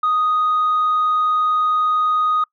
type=tone; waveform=sine; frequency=1244.5 Hz; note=D#6; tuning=in tune; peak=-13 dBFS; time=0.03-2.44 s; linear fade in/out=5 ms; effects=noise-tail reverb RT60 0.1 s tail -26 dB re dry + tanh soft clip ceiling -12 dBFS